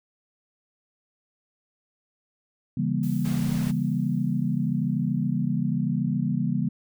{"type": "chord", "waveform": "sine", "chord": "C# diminished seventh", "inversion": "none", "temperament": "just", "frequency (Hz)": [138.59, 166.31, 199.57, 239.5], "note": ["C#3", "E3", "G3", "Bb3"], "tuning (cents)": [0, 16, 31, 47], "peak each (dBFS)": -28, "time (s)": [2.77, 6.69], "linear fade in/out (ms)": 5}
{"type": "noise with exponential decay", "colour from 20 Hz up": "blue", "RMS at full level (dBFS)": -45, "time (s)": [3.03, 5.98], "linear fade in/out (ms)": 2, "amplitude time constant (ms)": 640}
{"type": "noise", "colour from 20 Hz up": "pink", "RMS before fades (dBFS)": -39, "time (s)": [3.24, 3.72], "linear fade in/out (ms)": 20}
{"effects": []}